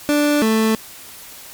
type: tone pair in turn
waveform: 30% pulse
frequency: 293.7 / 220.6 Hz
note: D4 / A3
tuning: 0 / +5 cents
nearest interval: perfect fourth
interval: 495 cents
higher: first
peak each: -11 dBFS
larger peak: neither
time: 0.09-0.42 / 0.42-0.75 s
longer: neither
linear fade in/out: 0 ms
effects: white hiss -38 dBFS RMS until 1.53 s + MP3 96 kbps